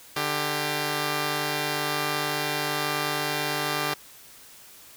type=tone pair together; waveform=5% pulse; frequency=148.49 / 395.6 Hz; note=D3 / G4; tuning=+19 / +16 cents; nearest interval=octave + perfect fourth; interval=1697 cents; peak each=-17 dBFS; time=0.16-3.94 s; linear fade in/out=5 ms; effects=white hiss -49 dBFS RMS until 4.96 s